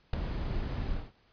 brown noise with ADSR envelope, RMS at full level -21 dBFS, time 0.13-1.12 s, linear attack 6 ms, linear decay 4 ms, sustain -12 dB, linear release 210 ms, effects pink hiss -66 dBFS RMS until 1.32 s + resampled to 11025 Hz

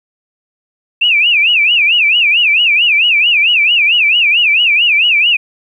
sine tone with vibrato, 2600 Hz, E7, 24 cents flat, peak -7 dBFS, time 1.01-5.37 s, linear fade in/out 10 ms, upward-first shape sine, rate 4.5 Hz, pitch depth 210 cents each way, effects 8-bit

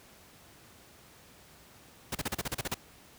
pink noise bursts, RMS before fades -32 dBFS, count 10, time 2.12-2.744 s, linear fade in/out 5 ms, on 30 ms, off 36 ms, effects pink hiss -56 dBFS RMS until 3.18 s + high-pass 60 Hz 12 dB/octave

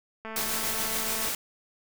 click train, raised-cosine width 0.5 ms, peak -24 dBFS, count 230, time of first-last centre 0.25-1.286 s, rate 221 Hz
white noise with tremolo, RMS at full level -29 dBFS, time 0.36-1.35 s, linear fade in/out 2 ms, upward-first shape sine, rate 7 Hz, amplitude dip 25%
effects none

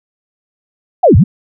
sine linear two-way sweep, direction down then up, 795 to 70.1 to 220.6 Hz, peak -3 dBFS, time 1.03-1.24 s, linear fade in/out 10 ms, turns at 1.16 s, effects none

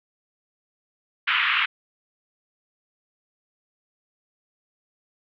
white band-pass noise, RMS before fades -22 dBFS, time 1.27-1.66 s, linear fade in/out 10 ms, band 1100 to 3100 Hz, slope 48 dB/octave, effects none

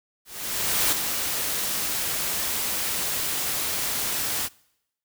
white noise with ADSR envelope, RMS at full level -21 dBFS, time 0.25-4.49 s, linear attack 670 ms, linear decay 12 ms, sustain -6 dB, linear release 37 ms, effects noise-tail reverb RT60 0.8 s tail -24 dB re dry

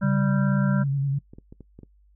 harmonic tone, 196 Hz, G3, in tune, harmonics 1 / 3 / 5 / 7 / 8, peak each -22 / -34 / -40 / -34 / -36 dBFS, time 0.01-0.84 s, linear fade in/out 20 ms
sine tone with vibrato, 138.59 Hz, C#3, in tune, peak -21 dBFS, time 0.03-1.19 s, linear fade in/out 10 ms, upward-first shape square, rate 10 Hz, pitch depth 29 cents each way
clicks, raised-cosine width 3 ms, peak -30 dBFS, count 6, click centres 1.335 / 1.385 / 1.525 / 1.607 / 1.79 / 1.833 s
effects noise-tail reverb RT60 0.1 s tail -21 dB re dry + added 50 Hz sine -55 dBFS peak until 2.15 s

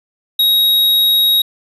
square tone, 3794 Hz, A#7, 30 cents sharp, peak -10 dBFS, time 0.39-1.42 s, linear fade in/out 5 ms, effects resampled to 32000 Hz

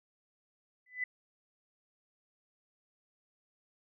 sine tone with exponential growth, 2000 Hz, B6, 21 cents sharp, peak -28 dBFS, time 0.86-1.04 s, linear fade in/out 5 ms, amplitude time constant 38 ms, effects none

